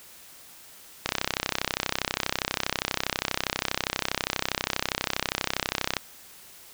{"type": "click train", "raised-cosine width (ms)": 0.2, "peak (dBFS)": -6, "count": 160, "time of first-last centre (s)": [1.06, 5.967], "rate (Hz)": 32.4, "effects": ["white hiss -49 dBFS RMS until 6.73 s"]}